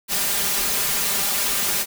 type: noise with comb filter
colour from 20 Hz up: white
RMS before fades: -22 dBFS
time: 0.08-1.86 s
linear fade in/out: 50 ms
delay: 5 ms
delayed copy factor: +0.95
effects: none